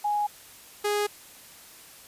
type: tone pair in turn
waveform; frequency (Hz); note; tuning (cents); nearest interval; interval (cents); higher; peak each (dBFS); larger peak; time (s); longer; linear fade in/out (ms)
sine / sawtooth; 830.6 / 413.9; G#5 / G#4; 0 / -6; octave; 1206; first; -23 / -20; second; 0.04-0.27 / 0.84-1.07; neither; 10
effects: white hiss -49 dBFS RMS until 2.07 s + resampled to 32000 Hz